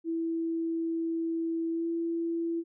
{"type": "tone with pitch glide", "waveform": "sine", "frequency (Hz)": [329.6, 334.4], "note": ["E4", "E4"], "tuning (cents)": [0, 25], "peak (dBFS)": -28, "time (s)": [0.04, 2.64], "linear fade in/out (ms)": 50, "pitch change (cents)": 25, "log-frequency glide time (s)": [1.71, 1.87], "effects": []}